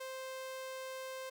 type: tone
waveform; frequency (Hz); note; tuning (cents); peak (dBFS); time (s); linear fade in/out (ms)
sawtooth; 523.3; C5; 0; -38; 0-1.3; 10
effects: none